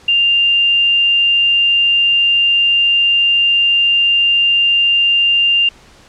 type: tone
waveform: sine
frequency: 2794 Hz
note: F7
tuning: in tune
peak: -9 dBFS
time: 0.08-5.69 s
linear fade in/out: 5 ms
effects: pink hiss -44 dBFS RMS until 6.08 s + low-pass 7000 Hz 12 dB/octave